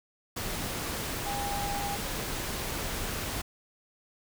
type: tone in noise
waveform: sine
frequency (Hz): 808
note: G#5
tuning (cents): -48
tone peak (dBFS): -33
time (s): 1.26-1.96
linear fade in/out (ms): 10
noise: pink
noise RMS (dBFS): -34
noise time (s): 0.36-3.42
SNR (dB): -2
effects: none